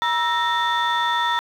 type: tone cluster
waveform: sine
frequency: 953 / 1321 / 1854 / 3530 Hz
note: A#5 / E6 / A#6 / A7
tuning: +38 / +3 / -10 / +5 cents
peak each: -20 / -24 / -24 / -25 dBFS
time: 0.02-1.39 s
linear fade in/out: 0 ms
effects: tanh soft clip ceiling -13 dBFS + 8-bit